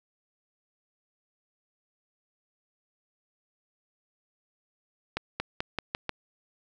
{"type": "accelerating click train", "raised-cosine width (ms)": 0.3, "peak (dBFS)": -13, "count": 6, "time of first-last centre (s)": [5.17, 6.093], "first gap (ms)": 230, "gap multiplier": 0.89, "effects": []}